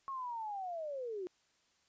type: linear sweep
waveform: sine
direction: down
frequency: 1100 to 349.2 Hz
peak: -38 dBFS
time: 0.08-1.27 s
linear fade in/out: 0 ms
effects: white hiss -73 dBFS RMS until 1.88 s + resampled to 16000 Hz